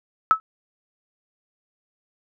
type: tone with exponential decay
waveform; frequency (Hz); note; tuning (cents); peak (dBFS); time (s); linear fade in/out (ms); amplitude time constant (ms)
sine; 1300; E6; -24; -7; 0.31-0.4; 0; 19
effects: none